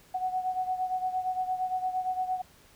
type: beating tone pair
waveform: sine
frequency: 740 / 748.7 Hz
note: F#5 / F#5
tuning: 0 / +20 cents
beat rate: 8.7 Hz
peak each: -29 / -34 dBFS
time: 0.14-2.42 s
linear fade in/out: 10 ms
effects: pink hiss -58 dBFS RMS until 2.75 s